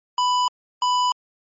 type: tone pair in turn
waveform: square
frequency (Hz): 993 / 993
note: B5 / B5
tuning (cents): +9 / +9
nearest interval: unison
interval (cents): 0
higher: neither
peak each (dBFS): -18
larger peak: neither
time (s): 0.18-0.48 / 0.82-1.12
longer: neither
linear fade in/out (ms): 2
effects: low-pass 9000 Hz 12 dB/octave + MP3 32 kbps